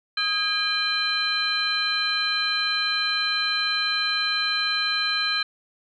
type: tone cluster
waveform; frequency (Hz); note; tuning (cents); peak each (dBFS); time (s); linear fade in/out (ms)
sine; 1260 / 1624 / 2409 / 3109 / 4063; D#6 / G#6 / D7 / G7 / B7; +21 / -39 / +43 / -15 / +48; -31 / -27 / -30 / -31 / -24; 0.17-5.43; 5
effects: tanh soft clip ceiling -11 dBFS